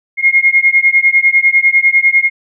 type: beating tone pair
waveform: sine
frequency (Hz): 2140 / 2150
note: C7 / C7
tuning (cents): +38 / +47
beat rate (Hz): 10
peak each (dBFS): -10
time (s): 0.17-2.3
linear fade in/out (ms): 50
effects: none